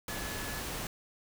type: tone in noise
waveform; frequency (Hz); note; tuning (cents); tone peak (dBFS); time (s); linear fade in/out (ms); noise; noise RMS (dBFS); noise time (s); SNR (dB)
sine; 1711; A6; -49; -44; 0.09-0.6; 2; pink; -38; 0.08-0.87; -9
effects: none